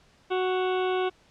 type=harmonic tone with a mistuned harmonic; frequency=370 Hz; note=F#4; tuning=in tune; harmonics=1 / 2 / 3 / 4 / 6 / 7 / 8 / 9 / 10; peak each=-25 / -31 / -35 / -37 / -41 / -42 / -43 / -44 / -45 dBFS; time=0.3-1.1 s; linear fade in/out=20 ms; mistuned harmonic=7; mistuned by=+57 cents; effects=pink hiss -60 dBFS RMS until 1.3 s + low-pass 6000 Hz 12 dB/octave